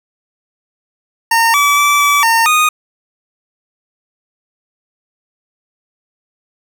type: tone with pitch steps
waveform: 25% pulse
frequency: 916 / 1149 / 1160 / 1151 / 913 / 1238 Hz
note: A#5 / D6 / D6 / D6 / A#5 / D#6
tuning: -31 / -38 / -22 / -35 / -36 / -9 cents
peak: -5 dBFS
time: 1.31-2.69 s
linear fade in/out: 5 ms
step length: 230 ms
effects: none